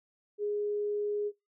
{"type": "tone", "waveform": "sine", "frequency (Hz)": 414.5, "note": "G#4", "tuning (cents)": -3, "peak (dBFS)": -29, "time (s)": [0.38, 1.32], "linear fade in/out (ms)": 50, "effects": ["noise-tail reverb RT60 0.2 s tail -22 dB re dry"]}